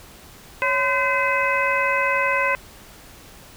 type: harmonic tone with a mistuned harmonic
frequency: 511 Hz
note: C5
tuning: 41 cents flat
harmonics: 1 / 2 / 3 / 4 / 5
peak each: -25 / -23 / -25 / -24 / -25 dBFS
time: 0.62-2.55 s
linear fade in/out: 0 ms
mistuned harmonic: 1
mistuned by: +140 cents
effects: pink hiss -45 dBFS RMS until 3.56 s